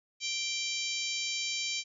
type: harmonic tone with a mistuned harmonic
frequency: 784 Hz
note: G5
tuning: in tune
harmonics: 3 / 4 / 5 / 6 / 7 / 8 / 9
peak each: -37 / -38 / -39 / -40 / -40 / -41 / -42 dBFS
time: 0.2-1.84 s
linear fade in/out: 50 ms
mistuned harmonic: 6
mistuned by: -19 cents
effects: none